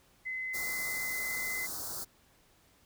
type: tone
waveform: sine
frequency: 2041 Hz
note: C7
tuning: 44 cents flat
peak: -34 dBFS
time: 0.25-1.67 s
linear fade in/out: 20 ms
type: band-stop noise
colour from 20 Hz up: white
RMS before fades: -39 dBFS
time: 0.53-2.05 s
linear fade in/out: 20 ms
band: 1500 to 4200 Hz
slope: 48 dB/octave
effects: pink hiss -65 dBFS RMS until 2.85 s